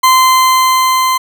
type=tone with level ramp; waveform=40% pulse; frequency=1035 Hz; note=C6; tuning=19 cents flat; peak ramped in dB=-4 to -9 dBFS; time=0.03-1.18 s; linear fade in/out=10 ms; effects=none